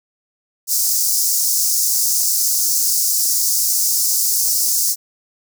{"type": "high-pass noise", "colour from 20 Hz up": "pink", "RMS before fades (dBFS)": -17, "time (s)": [0.67, 4.96], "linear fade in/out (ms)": 50, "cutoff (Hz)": 5100, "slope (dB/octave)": 48, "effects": []}